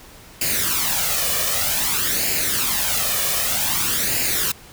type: noise with flanger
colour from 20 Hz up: white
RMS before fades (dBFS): -21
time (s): 0.41-4.52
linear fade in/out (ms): 5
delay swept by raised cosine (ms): 0.42 to 1.72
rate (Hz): 0.53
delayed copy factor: +0.65
effects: pink hiss -44 dBFS RMS until 4.72 s